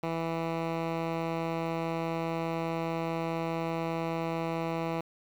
10% pulse tone with low-pass filter, 164.81 Hz, E3, in tune, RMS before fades -32 dBFS, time 0.03-5.01 s, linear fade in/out 5 ms, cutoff 2600 Hz, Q 0.61, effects 8-bit

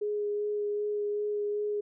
sine tone with vibrato, 415.3 Hz, G#4, in tune, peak -28 dBFS, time 0.01-1.81 s, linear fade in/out 10 ms, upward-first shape sine, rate 2.6 Hz, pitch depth 11 cents each way, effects none

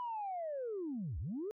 sine linear two-way sweep, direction down then up, 998 to 59.7 to 443.4 Hz, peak -36 dBFS, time 0-1.51 s, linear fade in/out 0 ms, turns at 1.19 s, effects tanh soft clip ceiling -33 dBFS

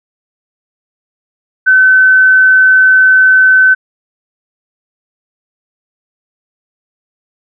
sine tone, 1522 Hz, F#6, 48 cents sharp, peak -3 dBFS, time 1.66-3.75 s, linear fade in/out 20 ms, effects none

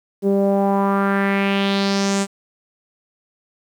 sawtooth tone with low-pass filter sweep, 197.5 Hz, G3, 13 cents sharp, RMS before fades -18 dBFS, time 0.22-2.27 s, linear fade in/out 50 ms, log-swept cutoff 420 to 8200 Hz, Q 3.1, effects 8-bit

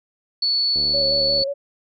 sine tone, 4435 Hz, C#8, in tune, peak -17 dBFS, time 0.42-1.44 s, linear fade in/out 5 ms
click train, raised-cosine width 2 ms, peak -22 dBFS, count 50, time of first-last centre 0.76-1.419 s, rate 74.3 Hz
sine tone with vibrato, 554.4 Hz, C#5, in tune, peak -22 dBFS, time 0.93-1.54 s, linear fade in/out 20 ms, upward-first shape square, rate 5.5 Hz, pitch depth 27 cents each way
effects none

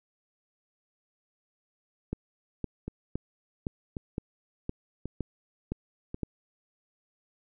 two click trains, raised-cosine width 3 ms, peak -18 / -22 dBFS, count 9 / 4, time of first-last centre 2.13-6.233 / 2.88-6.144 s, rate 1.95 / 0.919 Hz, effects none

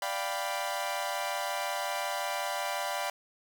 sawtooth chord, G dominant seventh, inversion second, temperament equal, 587.3 / 698.5 / 784 / 987.8 Hz, D5 / F5 / G5 / B5, 0 / 0 / 0 / 0 cents, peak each -33 dBFS, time 0.02-3.1 s, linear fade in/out 2 ms, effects none

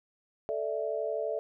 sine chord, A suspended fourth, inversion none, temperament equal, 440 / 587.3 / 659.3 Hz, A4 / D5 / E5, 0 / 0 / 0 cents, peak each -34 dBFS, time 0.49-1.39 s, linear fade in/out 0 ms, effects none

